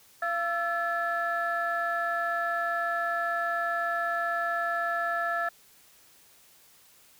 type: tone cluster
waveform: sine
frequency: 685 / 1332 / 1727 Hz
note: F5 / E6 / A6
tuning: -34 / +18 / -33 cents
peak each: -30 dBFS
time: 0.22-5.49 s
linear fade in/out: 5 ms
effects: tanh soft clip ceiling -19 dBFS + white hiss -58 dBFS RMS until 7.19 s